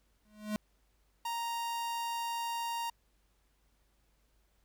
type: tone with exponential growth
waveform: square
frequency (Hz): 211.7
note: G#3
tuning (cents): +33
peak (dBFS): -30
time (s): 0.25-0.56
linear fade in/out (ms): 0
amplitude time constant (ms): 66
type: tone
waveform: 45% pulse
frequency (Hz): 932.3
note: A#5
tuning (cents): 0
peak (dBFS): -34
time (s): 1.25-2.9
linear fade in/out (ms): 5
effects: added 50 Hz sine -70 dBFS peak until 4.64 s + pink hiss -75 dBFS RMS until 4.64 s